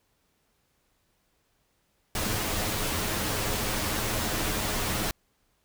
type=noise with comb filter; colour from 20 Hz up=pink; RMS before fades=-29 dBFS; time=2.15-5.11 s; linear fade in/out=2 ms; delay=9.5 ms; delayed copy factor=+0.55; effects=pink hiss -71 dBFS RMS until 5.64 s